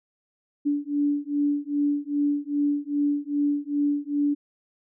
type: beating tone pair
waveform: sine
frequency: 288.2 / 290.7 Hz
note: D4 / D4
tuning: -33 / -18 cents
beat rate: 2.5 Hz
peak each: -25 / -25 dBFS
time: 0.65-4.35 s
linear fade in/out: 20 ms
effects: none